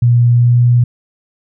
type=tone with pitch glide; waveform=sine; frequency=120.1 to 121.36 Hz; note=B2 to B2; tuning=-48 to -30 cents; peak=-6 dBFS; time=0.02-0.84 s; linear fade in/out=5 ms; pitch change=+18 cents; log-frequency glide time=0.3-0.58 s; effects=none